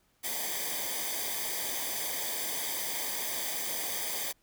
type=noise with comb filter; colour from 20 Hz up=white; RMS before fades=-34 dBFS; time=0.23-4.33 s; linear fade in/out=20 ms; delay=0.73 ms; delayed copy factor=-0.8; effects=pink hiss -70 dBFS RMS until 4.42 s